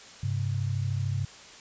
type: tone pair together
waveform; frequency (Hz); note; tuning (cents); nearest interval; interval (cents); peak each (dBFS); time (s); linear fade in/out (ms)
sine; 100 / 133.48; G2 / C3; +35 / +35; perfect fourth; 500; -28 / -30; 0.23-1.25; 5
effects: white hiss -48 dBFS RMS until 1.6 s + resampled to 16000 Hz